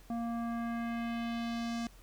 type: tone with low-pass filter sweep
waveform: square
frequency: 233.1 Hz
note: A#3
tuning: in tune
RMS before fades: -36 dBFS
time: 0.1-1.87 s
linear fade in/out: 2 ms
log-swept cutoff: 830 to 6600 Hz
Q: 1.4
effects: added 43 Hz sine -54 dBFS peak until 2.02 s + pink hiss -61 dBFS RMS until 2.02 s